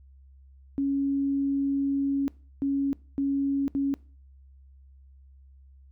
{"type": "tone bursts at uneven times", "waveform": "sine", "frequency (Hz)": 277.2, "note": "C#4", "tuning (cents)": 0, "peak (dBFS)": -23, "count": 4, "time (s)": [[0.78, 2.28], [2.62, 2.93], [3.18, 3.68], [3.75, 3.94]], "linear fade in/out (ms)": 0, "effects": ["noise-tail reverb RT60 0.4 s tail -22 dB re dry", "added 67 Hz sine -50 dBFS peak until 5.91 s"]}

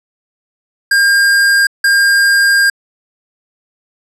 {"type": "tone bursts at uneven times", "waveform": "square", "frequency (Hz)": 1608, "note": "G6", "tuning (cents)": 44, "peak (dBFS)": -8, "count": 2, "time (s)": [[0.91, 1.67], [1.84, 2.7]], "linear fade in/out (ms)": 5, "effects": ["low-pass 12000 Hz 12 dB/octave"]}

